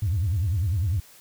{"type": "tone with vibrato", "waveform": "sine", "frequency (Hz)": 92.5, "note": "F#2", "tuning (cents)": 0, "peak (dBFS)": -20, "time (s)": [0.02, 1], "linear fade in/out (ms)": 5, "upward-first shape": "sine", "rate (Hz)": 10, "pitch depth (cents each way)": 290, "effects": ["tanh soft clip ceiling -17 dBFS", "white hiss -51 dBFS RMS until 1.2 s"]}